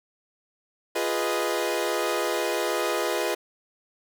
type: chord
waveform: sawtooth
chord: F half-diminished seventh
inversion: none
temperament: equal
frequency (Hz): 349.2 / 415.3 / 493.9 / 622.3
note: F4 / Ab4 / Cb5 / Eb5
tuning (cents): 0 / 0 / 0 / 0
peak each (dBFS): -26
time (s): 0.95-3.35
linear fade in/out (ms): 10
effects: none